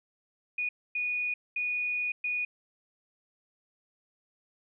sine tone bursts at uneven times, 2463 Hz, D#7, 18 cents flat, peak -28 dBFS, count 4, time 0.58-0.69 / 0.95-1.34 / 1.56-2.12 / 2.24-2.45 s, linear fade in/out 5 ms, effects none

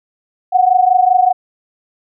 sine tone pair together, 724.9 / 750 Hz, F#5 / F#5, -36 / +23 cents, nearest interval minor second, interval 59 cents, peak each -11 dBFS, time 0.52-1.33 s, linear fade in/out 20 ms, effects none

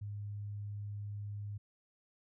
sine tone, 102.8 Hz, G#2, 17 cents flat, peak -39 dBFS, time 0.01-1.58 s, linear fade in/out 10 ms, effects none

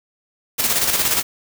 white noise with tremolo, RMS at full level -17 dBFS, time 0.58-1.23 s, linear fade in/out 20 ms, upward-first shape square, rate 17 Hz, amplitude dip 45%, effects none

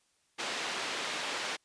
white band-pass noise, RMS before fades -36 dBFS, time 0.38-1.57 s, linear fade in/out 20 ms, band 280 to 3600 Hz, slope 12 dB/octave, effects white hiss -72 dBFS RMS until 1.64 s + resampled to 22050 Hz

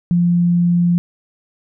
sine tone, 173.9 Hz, F3, 7 cents flat, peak -11 dBFS, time 0.11-0.98 s, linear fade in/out 0 ms, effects none

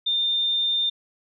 sine tone, 3610 Hz, A7, 44 cents sharp, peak -20 dBFS, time 0.06-0.9 s, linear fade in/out 10 ms, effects none

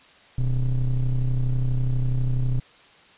triangle ring-modulated tone, 70.5 Hz, C#2, 30 cents sharp, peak -14 dBFS, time 0.38-2.6 s, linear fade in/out 5 ms, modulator 54.4 Hz, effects white hiss -52 dBFS RMS until 3.17 s + resampled to 8000 Hz

